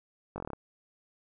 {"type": "slowing click train", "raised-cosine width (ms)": 1, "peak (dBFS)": -23, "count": 8, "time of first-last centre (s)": [0.36, 0.533], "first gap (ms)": 20, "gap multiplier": 1.07, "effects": []}